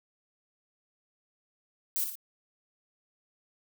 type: noise with echo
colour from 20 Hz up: violet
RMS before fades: -30 dBFS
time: 1.96-2.04 s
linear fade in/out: 0 ms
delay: 57 ms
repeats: 2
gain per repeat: -6 dB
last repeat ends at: 2.154 s
effects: none